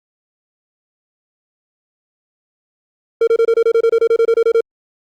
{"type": "tone bursts", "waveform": "triangle", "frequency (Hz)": 458.3, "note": "A#4", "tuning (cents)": -29, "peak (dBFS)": -7, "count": 16, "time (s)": [3.21, 4.608], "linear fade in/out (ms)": 5, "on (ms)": 63, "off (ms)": 26, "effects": ["Opus 48 kbps"]}